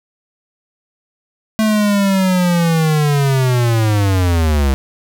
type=linear sweep; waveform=square; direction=down; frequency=220 to 65.5 Hz; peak=-12 dBFS; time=1.59-4.74 s; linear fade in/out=0 ms; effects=none